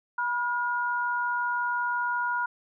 sine tone pair together, 973 / 1427.4 Hz, B5 / F6, -26 / +37 cents, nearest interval perfect fifth, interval 663 cents, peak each -28 dBFS, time 0.18-2.46 s, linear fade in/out 5 ms, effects none

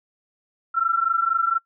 sine tone pair together, 1339.8 / 1364 Hz, E6 / F6, +28 / -41 cents, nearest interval unison, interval 31 cents, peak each -21 dBFS, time 0.74-1.59 s, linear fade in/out 20 ms, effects noise-tail reverb RT60 0.1 s tail -20 dB re dry

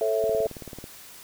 sine chord, A major, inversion none, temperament equal with one note detuned, 440 / 546.7 / 659.3 Hz, A4 / C#5 / E5, 0 / -24 / 0 cents, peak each -25 / -29 / -25 dBFS, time 0.01-0.47 s, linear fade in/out 2 ms
click train, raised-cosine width 2 ms, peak -25 dBFS, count 12, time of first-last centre 0.24-0.841 s, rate 18.3 Hz
effects white hiss -46 dBFS RMS until 1.23 s

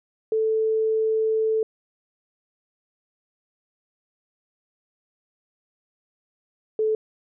sine tone pair in turn, 440 / 435.2 Hz, A4 / A4, 0 / -19 cents, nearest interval unison, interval 19 cents, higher first, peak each -19 dBFS, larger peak neither, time 0.32-1.63 / 6.79-6.95 s, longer first, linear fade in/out 2 ms, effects none

